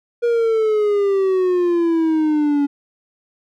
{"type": "exponential sweep", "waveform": "triangle", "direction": "down", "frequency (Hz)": [478.2, 282.5], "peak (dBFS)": -12, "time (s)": [0.22, 2.67], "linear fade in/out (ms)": 20, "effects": []}